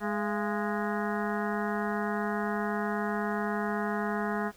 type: harmonic tone with a mistuned harmonic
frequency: 207.7 Hz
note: G#3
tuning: in tune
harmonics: 1 / 2 / 3 / 4 / 5 / 6 / 7 / 8 / 9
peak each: -32 / -35 / -37 / -38 / -39 / -40 / -40 / -41 / -42 dBFS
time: 0-4.52 s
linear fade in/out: 50 ms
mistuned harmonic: 3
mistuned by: +150 cents
effects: pink hiss -57 dBFS RMS until 4.56 s